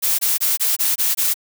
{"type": "noise bursts", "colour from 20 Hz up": "blue", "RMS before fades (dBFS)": -18, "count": 7, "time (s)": [0.02, 1.342], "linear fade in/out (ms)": 20, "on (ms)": 170, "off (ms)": 22, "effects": []}